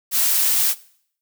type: noise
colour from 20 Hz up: blue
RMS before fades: -18 dBFS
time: 0.11-0.75 s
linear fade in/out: 50 ms
effects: noise-tail reverb RT60 0.6 s tail -20 dB re dry